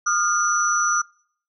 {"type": "tone cluster", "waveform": "sine", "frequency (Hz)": [1224, 1405, 5930], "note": ["D#6", "F6", "F#8"], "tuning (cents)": [-29, 10, 3], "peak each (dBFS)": -22, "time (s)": [0.06, 1.02], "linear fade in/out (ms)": 10, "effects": ["noise-tail reverb RT60 0.6 s tail -26 dB re dry"]}